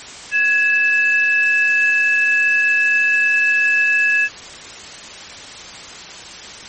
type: tone pair together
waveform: sine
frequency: 1675 / 2625 Hz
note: G#6 / E7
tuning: +14 / -8 cents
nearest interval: minor sixth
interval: 778 cents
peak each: -15 dBFS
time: 0.31-4.29 s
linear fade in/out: 50 ms
effects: white hiss -34 dBFS RMS until 6.68 s + MP3 32 kbps